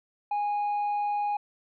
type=tone with tanh clipping; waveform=triangle; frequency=825 Hz; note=G#5; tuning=12 cents flat; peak=-26 dBFS; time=0.31-1.37 s; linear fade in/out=5 ms; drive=7 dB; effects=none